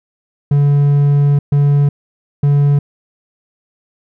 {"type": "tone bursts at uneven times", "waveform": "triangle", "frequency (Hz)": 143.3, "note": "D3", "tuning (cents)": -42, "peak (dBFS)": -6, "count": 3, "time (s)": [[0.51, 1.39], [1.52, 1.89], [2.43, 2.79]], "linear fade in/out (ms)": 5, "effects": []}